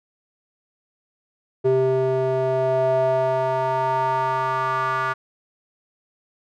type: tone with band-pass filter sweep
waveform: square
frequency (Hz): 130.81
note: C3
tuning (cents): 0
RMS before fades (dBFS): -21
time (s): 1.64-5.14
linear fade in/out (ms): 20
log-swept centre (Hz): 430 to 1300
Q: 4.2
effects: none